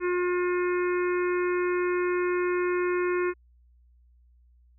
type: harmonic tone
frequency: 357.2 Hz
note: F4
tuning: 39 cents sharp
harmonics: 1 / 3 / 4 / 5 / 6 / 7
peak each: -24 / -34 / -36 / -38 / -40 / -41 dBFS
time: 0-3.34 s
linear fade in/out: 50 ms
effects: added 60 Hz sine -56 dBFS peak until 4.78 s